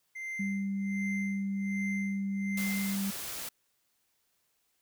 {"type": "tone with tremolo", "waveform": "triangle", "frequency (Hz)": 2085, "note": "C7", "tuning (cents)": -7, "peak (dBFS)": -33, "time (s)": [0.15, 2.96], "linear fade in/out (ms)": 10, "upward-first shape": "sine", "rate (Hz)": 1.3, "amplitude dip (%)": 90}
{"type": "tone", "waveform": "sine", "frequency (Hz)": 196.9, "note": "G3", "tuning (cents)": 8, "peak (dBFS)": -30, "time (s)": [0.39, 3.11], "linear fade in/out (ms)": 10}
{"type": "noise", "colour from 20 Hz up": "white", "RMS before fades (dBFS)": -39, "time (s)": [2.57, 3.49], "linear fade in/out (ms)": 5}
{"effects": ["white hiss -75 dBFS RMS until 4.81 s"]}